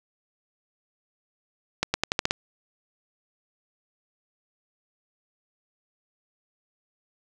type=accelerating click train; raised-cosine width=0.2 ms; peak=-5 dBFS; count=7; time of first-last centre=1.83-2.309 s; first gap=110 ms; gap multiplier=0.87; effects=none